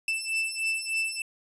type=beating tone pair; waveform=40% pulse; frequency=2651 / 2654.3 Hz; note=E7 / E7; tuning=+9 / +11 cents; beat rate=3.3 Hz; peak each=-29 dBFS; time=0.08-1.22 s; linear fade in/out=2 ms; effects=resampled to 24000 Hz